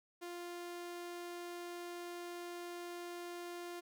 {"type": "tone", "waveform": "sawtooth", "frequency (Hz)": 349.2, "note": "F4", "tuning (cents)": 0, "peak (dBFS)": -40, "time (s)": [0.21, 3.81], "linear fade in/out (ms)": 20, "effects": []}